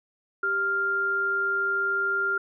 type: tone pair together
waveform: sine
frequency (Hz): 392 / 1396.9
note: G4 / F6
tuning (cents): 0 / 0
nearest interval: octave + minor seventh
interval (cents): 2200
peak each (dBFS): -33 / -23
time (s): 0.43-2.38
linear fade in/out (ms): 5
effects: none